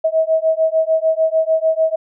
sine beating tone pair, 638 / 644.7 Hz, D#5 / E5, +43 / -39 cents, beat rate 6.7 Hz, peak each -16 dBFS, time 0.04-1.96 s, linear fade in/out 10 ms, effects none

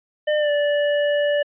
square tone with pitch glide, 603 to 583.5 Hz, D5 to D5, +46 to -11 cents, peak -18 dBFS, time 0.27-1.43 s, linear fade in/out 10 ms, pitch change -57 cents, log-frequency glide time 0.38-0.51 s, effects resampled to 8000 Hz

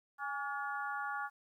harmonic tone with a mistuned harmonic, 285.1 Hz, C#4, 49 cents sharp, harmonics 3 / 4 / 5 / 6, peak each -41 / -42 / -40 / -46 dBFS, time 0.18-1.3 s, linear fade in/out 50 ms, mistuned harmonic 3, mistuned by -56 cents, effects 12-bit

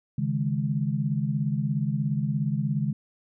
sine chord, C# suspended second, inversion none, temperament equal, 138.59 / 155.56 / 207.7 Hz, C#3 / D#3 / G#3, 0 / 0 / 0 cents, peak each -27 / -28 / -29 dBFS, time 0.18-2.93 s, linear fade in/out 5 ms, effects none

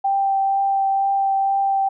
sine tone with vibrato, 784 Hz, G5, in tune, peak -16 dBFS, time 0.04-1.89 s, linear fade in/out 10 ms, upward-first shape triangle, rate 2.1 Hz, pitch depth 11 cents each way, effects none

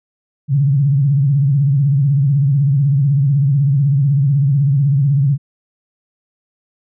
sine tone with vibrato, 139.6 Hz, C#3, 13 cents sharp, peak -10 dBFS, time 0.48-5.38 s, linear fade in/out 50 ms, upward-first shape triangle, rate 16 Hz, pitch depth 150 cents each way, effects none

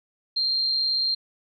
sine tone with amplitude modulation, 4186 Hz, C8, in tune, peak -19 dBFS, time 0.36-1.15 s, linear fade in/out 10 ms, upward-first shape sine, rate 138 Hz, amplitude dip 45%, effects none

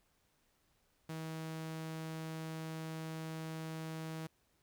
sawtooth tone, 160 Hz, D#3, 49 cents sharp, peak -37 dBFS, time 1.09-4.27 s, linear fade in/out 5 ms, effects pink hiss -75 dBFS RMS until 4.62 s

